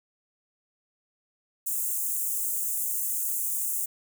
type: high-pass noise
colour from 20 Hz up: white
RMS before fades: -29 dBFS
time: 1.66-3.86 s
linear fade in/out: 10 ms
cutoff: 7000 Hz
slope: 48 dB/octave
effects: none